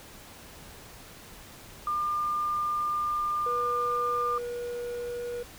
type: tone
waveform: sine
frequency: 1200 Hz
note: D6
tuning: 37 cents sharp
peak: -26 dBFS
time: 1.87-4.38 s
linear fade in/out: 2 ms
type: tone with pitch glide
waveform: triangle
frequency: 485.3 to 481.9 Hz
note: B4 to B4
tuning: -30 to -43 cents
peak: -30 dBFS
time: 3.46-5.43 s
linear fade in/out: 5 ms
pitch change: -13 cents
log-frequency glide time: 4.13-4.45 s
effects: pink hiss -48 dBFS RMS until 5.58 s